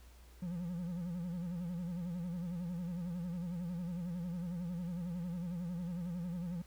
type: tone with vibrato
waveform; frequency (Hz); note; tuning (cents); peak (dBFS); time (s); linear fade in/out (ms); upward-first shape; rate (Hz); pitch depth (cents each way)
triangle; 174.61; F3; 0; -35; 0.42-6.62; 5; sine; 11; 91
effects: added 60 Hz sine -55 dBFS peak until 6.66 s + pink hiss -64 dBFS RMS until 6.66 s